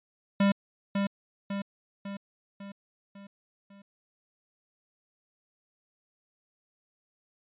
square tone with echo, 199 Hz, G3, 26 cents sharp, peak -21 dBFS, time 0.4-0.52 s, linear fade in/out 5 ms, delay 550 ms, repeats 6, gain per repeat -5 dB, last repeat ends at 3.82 s, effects resampled to 8000 Hz

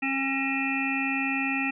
harmonic tone with a mistuned harmonic, 270 Hz, C#4, 45 cents flat, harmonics 1 / 3 / 5 / 7 / 9 / 10, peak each -29 / -35 / -39 / -33 / -31 / -31 dBFS, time 0.02-1.71 s, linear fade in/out 10 ms, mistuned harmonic 10, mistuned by -29 cents, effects none

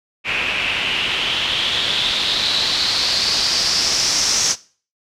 white noise with low-pass filter sweep, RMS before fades -19 dBFS, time 0.24-4.56 s, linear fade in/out 50 ms, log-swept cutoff 2500 to 6000 Hz, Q 5.1, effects noise-tail reverb RT60 0.4 s tail -19 dB re dry

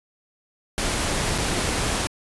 pink noise with dropouts, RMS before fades -24 dBFS, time 0.78-2.07 s, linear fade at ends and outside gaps 0 ms, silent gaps 1.38-1.384 s, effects resampled to 24000 Hz

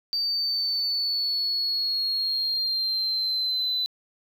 sine exponential sweep, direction down, 4630 to 4000 Hz, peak -22 dBFS, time 0.13-3.86 s, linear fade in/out 0 ms, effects tanh soft clip ceiling -20 dBFS + 10-bit

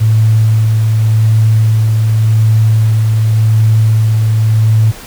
sine tone with tremolo, 110 Hz, A2, in tune, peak -5 dBFS, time 0-4.92 s, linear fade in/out 20 ms, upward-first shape sine, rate 0.88 Hz, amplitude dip 25%, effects pink hiss -31 dBFS RMS until 5.06 s

